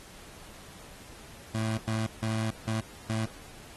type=tone bursts at uneven times; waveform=25% pulse; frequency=110.6 Hz; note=A2; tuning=9 cents sharp; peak=-24 dBFS; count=5; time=1.54-1.78 / 1.87-2.07 / 2.22-2.51 / 2.67-2.81 / 3.09-3.26 s; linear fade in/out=10 ms; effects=pink hiss -50 dBFS RMS until 3.76 s + AAC 32 kbps